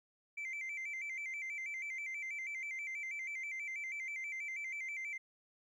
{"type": "tone with vibrato", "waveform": "sine", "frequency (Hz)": 2200, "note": "C#7", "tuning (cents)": -14, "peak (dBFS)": -37, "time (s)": [0.37, 5.18], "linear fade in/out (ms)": 10, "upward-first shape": "square", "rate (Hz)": 6.2, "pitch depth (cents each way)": 93, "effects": ["tanh soft clip ceiling -38 dBFS", "13-bit"]}